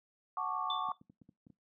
sine chord, D major seventh, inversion first, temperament equal, 740 / 880 / 1108.7 / 1174.7 Hz, F#5 / A5 / C#6 / D6, 0 / 0 / 0 / 0 cents, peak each -41 / -41 / -36 / -39 dBFS, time 0.37-0.92 s, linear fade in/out 2 ms
sine tone with exponential decay, 3520 Hz, A7, in tune, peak -32 dBFS, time 0.7-0.97 s, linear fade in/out 2 ms, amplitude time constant 58 ms
clicks, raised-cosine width 5 ms, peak -33 dBFS, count 7, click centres 0.888 / 1.014 / 1.099 / 1.217 / 1.291 / 1.468 / 1.502 s
effects noise-tail reverb RT60 0.2 s tail -21 dB re dry + high-pass 300 Hz 12 dB/octave

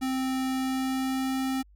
square tone with pitch glide, 261.6 to 264 Hz, C4 to C4, 0 to +16 cents, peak -27 dBFS, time 0.01-1.63 s, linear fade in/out 20 ms, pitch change +16 cents, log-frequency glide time 0.49-1.38 s, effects added 50 Hz sine -53 dBFS peak until 1.75 s

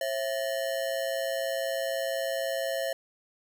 square ring-modulated tone, 602 Hz, D5, 43 cents sharp, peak -26 dBFS, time 0.01-2.93 s, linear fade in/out 2 ms, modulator 60 Hz, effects 10-bit

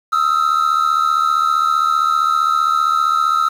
triangle tone pair together, 1266.7 / 1342 Hz, D#6 / E6, +31 / +31 cents, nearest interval minor second, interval 100 cents, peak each -14 dBFS, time 0.12-3.49 s, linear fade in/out 10 ms, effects 7-bit

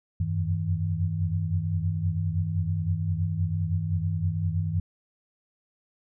sine tone cluster, 87.3 / 91 / 96.9 / 159.5 Hz, F2 / F#2 / G2 / D#3, 0 / -28 / -20 / +43 cents, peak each -33 / -33 / -27 / -29 dBFS, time 0.2-4.8 s, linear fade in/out 5 ms, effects none

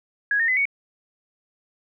sine tone with pitch steps, 1661.2 / 1832.6 / 2022 / 2230 Hz, G#6 / A#6 / B6 / C#7, 0 / -30 / +40 / +10 cents, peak -18 dBFS, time 0.31-0.654 s, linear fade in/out 2 ms, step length 86 ms, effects none

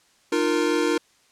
square chord, Eb suspended second, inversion none, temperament equal with one note detuned, 304.2 / 349.2 / 466.2 Hz, Eb4 / F4 / Bb4, -39 / 0 / 0 cents, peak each -25 dBFS, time 0.32-0.98 s, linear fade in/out 5 ms, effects white hiss -60 dBFS RMS until 1.31 s + low-pass 8000 Hz 12 dB/octave

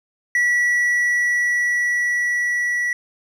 triangle tone with level ramp, 1944 Hz, B6, 28 cents flat, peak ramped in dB -13 to -17 dBFS, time 0.35-2.93 s, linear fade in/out 2 ms, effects resampled to 32000 Hz

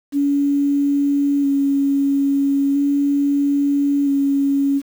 sine tone with vibrato, 280.8 Hz, C#4, 22 cents sharp, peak -14 dBFS, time 0.12-4.82 s, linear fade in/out 50 ms, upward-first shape square, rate 0.38 Hz, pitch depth 15 cents each way, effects 7-bit

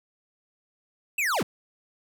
square linear sweep, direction down, 2729 to 97.8 Hz, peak -24 dBFS, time 1.18-1.43 s, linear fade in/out 5 ms, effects none

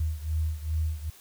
sine beating tone pair, 77.78 / 80.28 Hz, D#2 / E2, 0 / -45 cents, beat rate 2.5 Hz, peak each -28 / -31 dBFS, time 0-1.1 s, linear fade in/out 5 ms, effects white hiss -53 dBFS RMS until 1.2 s

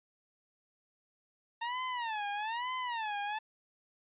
sawtooth tone with vibrato, 912 Hz, A#5, 38 cents flat, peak -30 dBFS, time 1.61-3.39 s, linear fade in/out 10 ms, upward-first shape sine, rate 1.1 Hz, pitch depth 200 cents each way, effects resampled to 8000 Hz

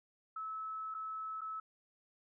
sine tone with dropouts, 1300 Hz, E6, 24 cents flat, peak -39 dBFS, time 0.36-1.6 s, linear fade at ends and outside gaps 5 ms, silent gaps 0.943-0.947 / 1.409-1.415 s, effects none

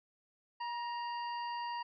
harmonic tone with a mistuned harmonic, 932.3 Hz, A#5, in tune, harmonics 1 / 2 / 3 / 5, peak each -37 / -48 / -50 / -51 dBFS, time 0.6-1.83 s, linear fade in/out 10 ms, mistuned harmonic 1, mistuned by +40 cents, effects none

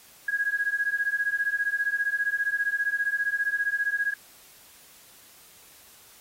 sine beating tone pair, 1643 / 1658 Hz, G#6 / G#6, -19 / -3 cents, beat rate 15 Hz, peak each -27 dBFS, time 0.28-4.14 s, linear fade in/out 5 ms, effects white hiss -53 dBFS RMS until 6.2 s + AAC 48 kbps

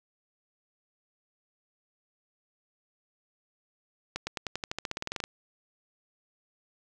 accelerating click train, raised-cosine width 0.2 ms, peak -15 dBFS, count 17, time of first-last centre 4.16-5.239 s, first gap 110 ms, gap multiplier 0.93, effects none

